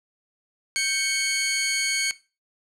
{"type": "tone pair together", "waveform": "15% pulse", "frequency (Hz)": [1568, 2217], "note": ["G6", "C#7"], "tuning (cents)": [0, 0], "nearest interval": "tritone", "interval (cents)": 600, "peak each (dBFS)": [-24, -16], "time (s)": [0.76, 2.11], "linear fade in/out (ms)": 0, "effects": ["noise-tail reverb RT60 0.3 s tail -18 dB re dry", "low-pass 10000 Hz 12 dB/octave"]}